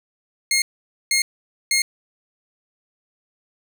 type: tone bursts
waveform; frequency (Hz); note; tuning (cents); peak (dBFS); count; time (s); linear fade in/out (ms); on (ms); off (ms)
15% pulse; 2145; C7; +42; -10; 3; 0.51-1.82; 2; 110; 490
effects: none